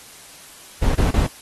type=noise bursts; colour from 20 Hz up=brown; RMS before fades=-17 dBFS; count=3; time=0.82-1.268 s; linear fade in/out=5 ms; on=130 ms; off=29 ms; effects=white hiss -43 dBFS RMS until 1.41 s + AAC 32 kbps